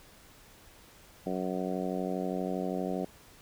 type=harmonic tone; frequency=92.5 Hz; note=F#2; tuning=in tune; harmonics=2 / 3 / 4 / 5 / 6 / 7 / 8; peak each=-35 / -37 / -38 / -39 / -40 / -40 / -41 dBFS; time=1.26-3.05 s; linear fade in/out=5 ms; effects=pink hiss -56 dBFS RMS until 3.41 s